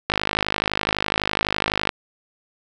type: click train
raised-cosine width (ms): 0.3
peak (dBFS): -3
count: 94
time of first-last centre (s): 0.1-1.892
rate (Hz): 51.9
effects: none